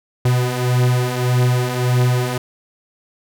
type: beating tone pair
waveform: 45% pulse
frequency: 123.47 / 125.17 Hz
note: B2 / B2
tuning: 0 / +24 cents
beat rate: 1.7 Hz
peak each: -20 / -16 dBFS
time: 0.25-2.38 s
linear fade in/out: 5 ms
effects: none